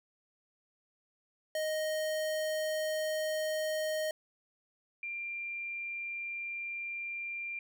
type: tone pair in turn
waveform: square / sine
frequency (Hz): 622.3 / 2380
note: D#5 / D7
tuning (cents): 0 / +22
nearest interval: octave + major seventh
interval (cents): 2322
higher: second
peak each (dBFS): -32 / -36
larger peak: first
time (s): 1.55-4.11 / 5.03-7.59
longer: neither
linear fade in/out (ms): 2
effects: none